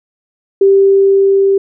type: tone with level ramp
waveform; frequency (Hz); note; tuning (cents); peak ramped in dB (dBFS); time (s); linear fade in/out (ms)
sine; 392; G4; 0; -4 to -7; 0.61-1.58; 5
effects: none